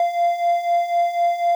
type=beating tone pair; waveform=triangle; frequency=689 / 693 Hz; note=F5 / F5; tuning=-24 / -14 cents; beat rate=4 Hz; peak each=-21 / -16 dBFS; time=0-1.55 s; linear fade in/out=2 ms; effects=8-bit